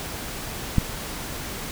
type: click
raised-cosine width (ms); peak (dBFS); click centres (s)
5; -5; 0.783
effects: pink hiss -33 dBFS RMS until 1.71 s